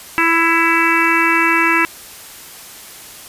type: harmonic tone with a mistuned harmonic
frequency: 332.1 Hz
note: E4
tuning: 13 cents sharp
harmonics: 1 / 3 / 4 / 5 / 6 / 7 / 8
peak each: -19 / -19 / -19 / -19 / -19 / -19 / -19 dBFS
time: 0.18-1.85 s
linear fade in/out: 0 ms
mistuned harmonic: 7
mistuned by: -29 cents
effects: white hiss -36 dBFS RMS until 3.28 s + resampled to 32000 Hz